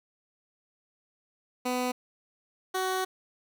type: tone pair in turn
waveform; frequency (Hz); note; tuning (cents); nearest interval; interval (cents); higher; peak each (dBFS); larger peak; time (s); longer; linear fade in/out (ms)
15% pulse; 250 / 374.6; B3 / F#4; +21 / +21; perfect fifth; 700; second; -21; neither; 1.65-1.92 / 2.74-3.05; second; 10
effects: none